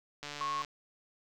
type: click train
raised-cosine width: 0.2 ms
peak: -24 dBFS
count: 62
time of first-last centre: 0.23-0.648 s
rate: 146 Hz
type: tone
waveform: sine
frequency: 1095 Hz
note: C#6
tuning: 22 cents flat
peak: -32 dBFS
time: 0.41-0.62 s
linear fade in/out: 0 ms
effects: none